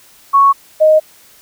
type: tone pair in turn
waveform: sine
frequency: 1108.7 / 622.2 Hz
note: C#6 / D#5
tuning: 0 / 0 cents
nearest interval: minor seventh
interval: 1000 cents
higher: first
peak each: -5 dBFS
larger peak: neither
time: 0.33-0.53 / 0.8-1 s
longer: neither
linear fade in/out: 20 ms
effects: white hiss -45 dBFS RMS until 1.41 s